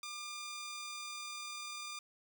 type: tone with amplitude modulation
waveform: 10% pulse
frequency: 1200 Hz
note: D6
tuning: 37 cents sharp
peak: -33 dBFS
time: 0.03-1.99 s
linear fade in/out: 2 ms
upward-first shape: sine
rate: 40.2 Hz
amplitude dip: 25%
effects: none